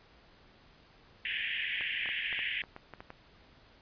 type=band-pass noise; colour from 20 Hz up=pink; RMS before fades=-35 dBFS; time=1.25-2.62 s; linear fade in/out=2 ms; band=1700 to 3200 Hz; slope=96 dB/octave
type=clicks; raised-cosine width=0.5 ms; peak=-29 dBFS; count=10; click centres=1.81 / 2.059 / 2.09 / 2.328 / 2.391 / 2.638 / 2.764 / 2.937 / 3.005 / 3.104 s
effects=pink hiss -60 dBFS RMS until 3.81 s + resampled to 11025 Hz